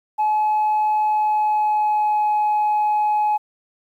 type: tone with pitch glide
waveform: sine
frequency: 853 to 844.7 Hz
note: G#5 to G#5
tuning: +46 to +29 cents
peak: -14 dBFS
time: 0.18-3.38 s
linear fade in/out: 20 ms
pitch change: -17 cents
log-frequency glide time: 1.03-2.31 s
effects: tanh soft clip ceiling -14 dBFS + 9-bit